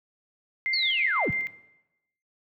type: tone with tremolo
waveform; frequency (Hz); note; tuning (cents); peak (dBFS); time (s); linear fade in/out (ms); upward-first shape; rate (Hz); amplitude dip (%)
sine; 2093; C7; 0; -24; 0.66-1.47; 0; square; 6; 30
type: linear sweep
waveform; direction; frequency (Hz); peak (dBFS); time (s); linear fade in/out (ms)
sine; down; 4600 to 59.9; -24; 0.73-1.31; 5
effects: noise-tail reverb RT60 0.9 s tail -19 dB re dry